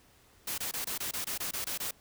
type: noise bursts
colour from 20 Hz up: white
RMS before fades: -35 dBFS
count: 11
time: 0.47-1.91 s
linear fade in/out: 5 ms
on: 110 ms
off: 23 ms
effects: pink hiss -62 dBFS RMS until 2 s